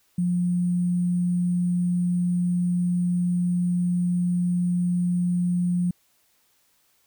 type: tone with sample-and-hold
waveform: sine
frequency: 177 Hz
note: F3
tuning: 23 cents sharp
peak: -20 dBFS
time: 0.18-5.91 s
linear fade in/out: 5 ms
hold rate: 8820 Hz
effects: white hiss -65 dBFS RMS until 7.06 s